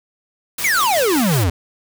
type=noise with tremolo; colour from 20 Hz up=white; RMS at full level=-24 dBFS; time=0.58-1.44 s; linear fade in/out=5 ms; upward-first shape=sine; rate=5.5 Hz; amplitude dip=35%
type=exponential sweep; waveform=square; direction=down; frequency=2349 to 78.9 Hz; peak=-15 dBFS; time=0.64-1.5 s; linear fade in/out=5 ms
effects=none